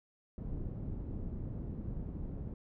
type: low-pass noise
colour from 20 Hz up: pink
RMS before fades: -40 dBFS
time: 0.38-2.54 s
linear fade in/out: 2 ms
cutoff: 250 Hz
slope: 12 dB/octave
effects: none